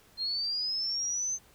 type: linear sweep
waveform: sine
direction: up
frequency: 4171 to 6272 Hz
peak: -29 dBFS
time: 0.17-1.39 s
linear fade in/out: 50 ms
effects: pink hiss -60 dBFS RMS until 1.54 s